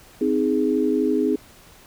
sine chord, Ab major, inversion first, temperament just, 259.6 / 311.5 / 415.3 Hz, C4 / Eb4 / Ab4, -13 / +2 / 0 cents, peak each -22 dBFS, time 0.21-1.36 s, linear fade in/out 5 ms, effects pink hiss -49 dBFS RMS until 1.86 s

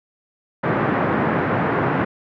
pink band-pass noise, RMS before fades -20 dBFS, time 0.63-2.05 s, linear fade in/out 10 ms, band 120 to 1800 Hz, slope 24 dB/octave, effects none

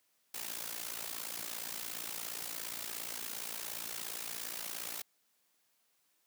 white noise with amplitude modulation, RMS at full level -38 dBFS, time 0.34-5.02 s, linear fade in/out 5 ms, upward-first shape sine, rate 57.2 Hz, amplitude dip 80%, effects white hiss -75 dBFS RMS until 6.26 s + high-pass 150 Hz 12 dB/octave

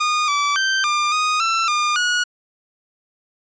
sawtooth tone with pitch steps, 1225 / 1155 / 1559 / 1198 / 1242 / 1339 / 1209 / 1455 Hz, D#6 / D6 / G6 / D6 / D#6 / E6 / D6 / F#6, -27 / -29 / -10 / +34 / -3 / +27 / +50 / -29 cents, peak -13 dBFS, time 0-2.24 s, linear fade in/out 10 ms, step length 280 ms, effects resampled to 16000 Hz

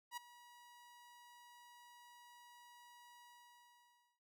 sawtooth tone with ADSR envelope, 964 Hz, B5, 42 cents flat, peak -38 dBFS, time 0.11-4.2 s, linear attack 61 ms, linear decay 9 ms, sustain -18 dB, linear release 980 ms, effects none

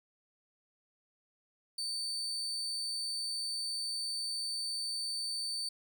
35% pulse tone, 4557 Hz, C#8, 47 cents sharp, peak -33 dBFS, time 1.78-5.69 s, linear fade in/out 5 ms, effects none

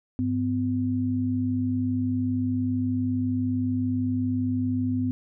sine tone pair together, 101.04 / 253.8 Hz, G#2 / B3, -47 / +47 cents, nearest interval octave + major third, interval 1594 cents, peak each -28 / -24 dBFS, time 0.19-5.11 s, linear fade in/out 0 ms, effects none

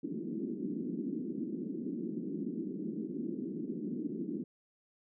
white band-pass noise, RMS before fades -38 dBFS, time 0.03-4.44 s, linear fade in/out 5 ms, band 180 to 350 Hz, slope 48 dB/octave, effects none

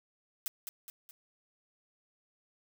blue noise with echo, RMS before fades -35 dBFS, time 0.46-0.48 s, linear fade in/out 0 ms, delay 210 ms, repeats 3, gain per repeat -6 dB, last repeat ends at 1.11 s, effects none

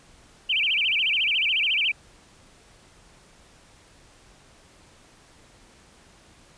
sine tone with vibrato, 2693 Hz, E7, 36 cents sharp, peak -20 dBFS, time 0.49-1.92 s, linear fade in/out 10 ms, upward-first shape sine, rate 14 Hz, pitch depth 280 cents each way, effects pink hiss -54 dBFS RMS until 6.57 s + resampled to 22050 Hz

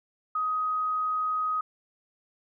sine tone, 1256 Hz, D#6, 16 cents sharp, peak -25 dBFS, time 0.35-1.61 s, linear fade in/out 5 ms, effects none

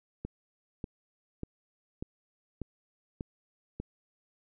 click train, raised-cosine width 3 ms, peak -23 dBFS, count 7, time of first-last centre 0.25-3.8 s, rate 1.69 Hz, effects none

